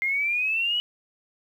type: exponential sweep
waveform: sine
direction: up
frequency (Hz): 2102 to 2960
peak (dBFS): -22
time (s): 0.02-0.8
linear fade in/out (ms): 0
effects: 9-bit